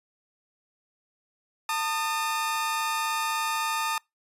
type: tone pair together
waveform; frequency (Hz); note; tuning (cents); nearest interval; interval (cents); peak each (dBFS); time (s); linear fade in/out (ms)
sawtooth; 896 / 1229.1; A5 / D#6; +31 / -22; perfect fourth; 547; -25; 1.69-3.98; 2
effects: noise-tail reverb RT60 0.2 s tail -26 dB re dry + resampled to 32000 Hz